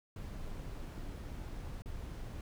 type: noise with dropouts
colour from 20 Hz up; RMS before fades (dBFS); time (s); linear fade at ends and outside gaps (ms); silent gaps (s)
brown; -43; 0.16-2.41; 2; 1.821-1.858
effects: none